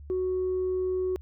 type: tone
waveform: sine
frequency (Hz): 370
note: F#4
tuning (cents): 0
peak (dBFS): -24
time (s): 0.1-1.16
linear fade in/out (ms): 0
effects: tanh soft clip ceiling -22 dBFS + added 72 Hz sine -42 dBFS peak until 1.21 s